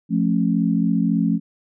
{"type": "chord", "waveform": "sine", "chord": "F augmented", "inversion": "none", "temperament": "just", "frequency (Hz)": [174.61, 218.3, 272.8], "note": ["F3", "A3", "C#4"], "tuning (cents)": [0, -13, -28], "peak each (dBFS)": [-20, -20, -22], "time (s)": [0.09, 1.4], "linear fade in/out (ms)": 50, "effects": []}